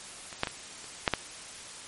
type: clicks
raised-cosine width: 0.3 ms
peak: -24 / -9 / -16 / -29 / -6 / -8 dBFS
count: 6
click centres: 0.328 / 0.434 / 0.472 / 0.843 / 1.078 / 1.137 s
effects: white hiss -44 dBFS RMS until 1.87 s + MP3 48 kbps